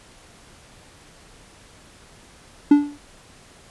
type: tone with exponential decay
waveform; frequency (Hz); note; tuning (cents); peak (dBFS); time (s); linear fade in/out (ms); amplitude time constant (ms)
triangle; 290.4; D4; -19; -4; 2.71-2.98; 5; 58
effects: pink hiss -49 dBFS RMS until 3.7 s + resampled to 24000 Hz